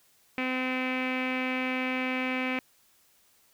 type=tone with low-pass filter; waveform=sawtooth; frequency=256.7 Hz; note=C4; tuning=33 cents flat; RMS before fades=-30 dBFS; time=0.38-2.59 s; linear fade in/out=0 ms; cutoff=2400 Hz; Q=6.4; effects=white hiss -64 dBFS RMS until 3.53 s